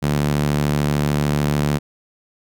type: tone with high-pass filter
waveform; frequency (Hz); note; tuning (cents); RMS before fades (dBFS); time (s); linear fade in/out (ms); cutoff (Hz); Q
sawtooth; 73.42; D2; 0; -19; 0.02-1.79; 20; 150; 1.8
effects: none